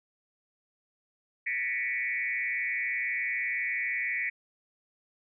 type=tone with frequency modulation; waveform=sine; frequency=2099 Hz; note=C7; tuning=5 cents sharp; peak=-28 dBFS; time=1.46-4.3 s; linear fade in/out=10 ms; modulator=128 Hz; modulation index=2; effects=none